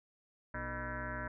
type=tone with frequency modulation; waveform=sine; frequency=795 Hz; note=G5; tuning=24 cents sharp; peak=-37 dBFS; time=0.54-1.28 s; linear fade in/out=5 ms; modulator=184 Hz; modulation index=5.4; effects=none